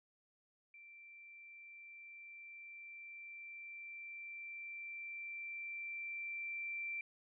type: tone with level ramp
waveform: sine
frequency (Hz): 2349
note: D7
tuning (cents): 0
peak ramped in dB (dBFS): -55 to -39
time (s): 0.74-7.01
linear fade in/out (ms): 2
effects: none